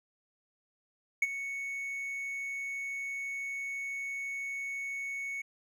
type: tone with ADSR envelope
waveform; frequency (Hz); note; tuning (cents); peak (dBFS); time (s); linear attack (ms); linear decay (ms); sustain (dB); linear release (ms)
triangle; 2217; C#7; 0; -20; 1.22-5.42; 5; 33; -13; 9
effects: none